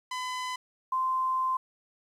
sawtooth / sine tone pair in turn, 1009 / 1039.2 Hz, B5 / C6, +37 / -12 cents, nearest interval minor second, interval 51 cents, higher second, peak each -28 / -25 dBFS, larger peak second, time 0.11-0.56 / 0.92-1.57 s, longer second, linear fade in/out 5 ms, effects low-pass 8000 Hz 12 dB/octave + 10-bit

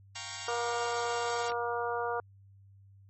5% pulse chord, G half-diminished seventh, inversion third, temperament equal, 698.5 / 784 / 932.3 / 1108.7 Hz, F5 / G5 / Bb5 / Db6, 0 / 0 / 0 / 0 cents, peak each -34 / -32 / -30 / -32 dBFS, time 0.15-1.51 s, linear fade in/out 10 ms
harmonic tone, 237.4 Hz, A#3, 32 cents sharp, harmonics 2 / 3 / 4 / 5 / 6, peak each -34 / -36 / -37 / -38 / -39 dBFS, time 0.48-2.2 s, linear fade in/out 2 ms
clicks, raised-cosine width 0.3 ms, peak -27 dBFS, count 2, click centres 1.498 / 1.519 s
effects added 98 Hz sine -54 dBFS peak until 3.09 s + MP3 32 kbps

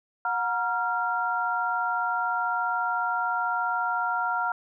sine tone cluster, 729 / 943 / 1384 Hz, F#5 / A#5 / F6, -26 / +20 / -16 cents, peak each -30 / -29 / -27 dBFS, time 0.25-4.52 s, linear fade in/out 2 ms, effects none

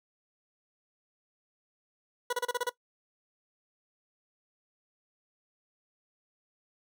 20% pulse tone bursts, 488.5 Hz, B4, 19 cents flat, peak -23 dBFS, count 7, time 2.3-2.695 s, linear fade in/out 5 ms, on 29 ms, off 32 ms, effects noise-tail reverb RT60 0.1 s tail -18 dB re dry

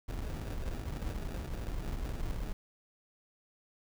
brown noise with sample-and-hold, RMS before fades -37 dBFS, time 0.08-2.53 s, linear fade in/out 10 ms, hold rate 1050 Hz, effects none

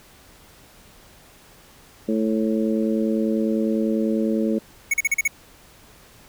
harmonic tone, 110 Hz, A2, in tune, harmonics 2 / 3 / 4 / 5, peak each -21 / -25 / -27 / -29 dBFS, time 2.08-4.59 s, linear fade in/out 10 ms
square tone bursts, 2217 Hz, C#7, in tune, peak -17 dBFS, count 6, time 4.91-5.278 s, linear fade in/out 5 ms, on 28 ms, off 40 ms
effects pink hiss -50 dBFS RMS until 6.28 s

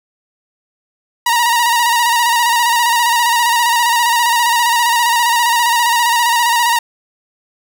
sawtooth tone with vibrato, 944 Hz, A#5, 22 cents sharp, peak -7 dBFS, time 1.26-6.79 s, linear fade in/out 5 ms, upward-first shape square, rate 15 Hz, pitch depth 40 cents each way, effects none

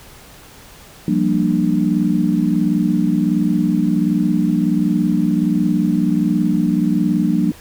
sine chord, G minor seventh, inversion third, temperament equal with one note detuned, 174.61 / 196 / 233.1 / 298.3 Hz, F3 / G3 / Bb3 / D4, 0 / 0 / 0 / +27 cents, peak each -19 dBFS, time 1.08-7.52 s, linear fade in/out 2 ms, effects pink hiss -42 dBFS RMS until 7.6 s

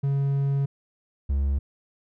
triangle tone pair in turn, 138.9 / 69.45 Hz, C#3 / C#2, +4 / +4 cents, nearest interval octave, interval 1200 cents, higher first, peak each -19 dBFS, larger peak neither, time 0.03-0.66 / 1.29-1.59 s, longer first, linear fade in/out 10 ms, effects none

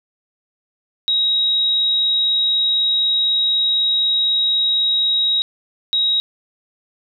sine tone pair in turn, 3809 / 3809 Hz, A#7 / A#7, +37 / +37 cents, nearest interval unison, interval 0 cents, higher neither, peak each -14 dBFS, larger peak neither, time 1.08-5.42 / 5.93-6.2 s, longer first, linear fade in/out 0 ms, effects none

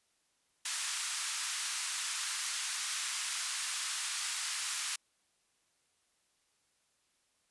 white band-pass noise, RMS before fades -37 dBFS, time 0.65-4.96 s, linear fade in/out 5 ms, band 1100 to 10000 Hz, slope 24 dB/octave, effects white hiss -75 dBFS RMS until 7.5 s + resampled to 24000 Hz

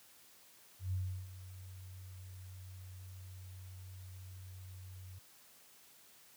sine tone with ADSR envelope, 92.8 Hz, F#2, 6 cents sharp, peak -32 dBFS, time 0.79-5.19 s, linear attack 130 ms, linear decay 350 ms, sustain -15 dB, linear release 10 ms, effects white hiss -62 dBFS RMS until 6.36 s + high-pass 60 Hz 12 dB/octave

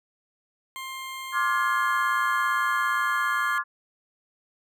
20% pulse tone, 1057 Hz, C6, 17 cents sharp, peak -29 dBFS, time 0.76-3.58 s, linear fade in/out 0 ms
sine chord, D half-diminished seventh, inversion third, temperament just, 1057.2 / 1174.7 / 1409.6 / 1691.5 Hz, C6 / D6 / F6 / Ab6, +18 / 0 / +16 / +31 cents, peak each -28 dBFS, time 1.32-3.64 s, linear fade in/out 50 ms
effects none

